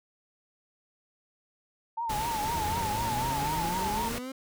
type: tone with vibrato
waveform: sine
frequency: 888 Hz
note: A5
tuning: 16 cents sharp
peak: -29 dBFS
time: 1.97-4.09 s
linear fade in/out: 10 ms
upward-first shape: triangle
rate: 4 Hz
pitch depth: 130 cents each way
type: noise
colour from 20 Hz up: pink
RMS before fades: -35 dBFS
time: 2.09-4.19 s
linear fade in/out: 10 ms
type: exponential sweep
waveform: 30% pulse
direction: up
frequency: 77.78 to 269 Hz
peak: -33 dBFS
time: 2.53-4.32 s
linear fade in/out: 5 ms
effects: none